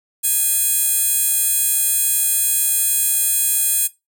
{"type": "tone with high-pass filter", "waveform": "15% pulse", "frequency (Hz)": 830.6, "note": "G#5", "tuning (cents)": 0, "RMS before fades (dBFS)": -18, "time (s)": [0.23, 3.88], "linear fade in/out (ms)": 20, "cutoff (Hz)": 9500, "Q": 1.4, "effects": ["noise-tail reverb RT60 0.2 s tail -17 dB re dry"]}